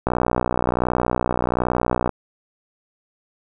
click train, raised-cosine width 1 ms, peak -5 dBFS, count 125, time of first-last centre 0.07-2.093 s, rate 61.3 Hz, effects none

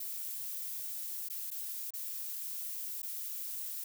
violet noise with dropouts, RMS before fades -40 dBFS, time 0-3.84 s, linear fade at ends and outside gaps 5 ms, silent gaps 1.287-1.299 / 1.505-1.513 / 1.906-1.936 / 3.02-3.029 s, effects none

